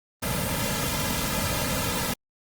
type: noise with comb filter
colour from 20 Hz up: pink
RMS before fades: -27 dBFS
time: 0.22-2.14 s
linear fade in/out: 10 ms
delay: 2.7 ms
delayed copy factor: -0.9
effects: Opus 32 kbps